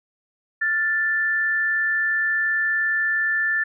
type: tone pair together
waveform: sine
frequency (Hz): 1402 / 1762.8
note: F6 / A6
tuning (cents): +6 / +3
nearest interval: major third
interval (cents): 397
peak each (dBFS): -30 / -19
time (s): 0.61-3.64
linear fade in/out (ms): 10
effects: none